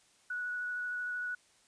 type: tone with vibrato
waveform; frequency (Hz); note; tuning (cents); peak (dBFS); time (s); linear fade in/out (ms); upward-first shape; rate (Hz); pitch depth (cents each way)
sine; 1470; F#6; -12; -34; 0.3-1.35; 5; sine; 13; 9
effects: white hiss -66 dBFS RMS until 1.67 s + resampled to 22050 Hz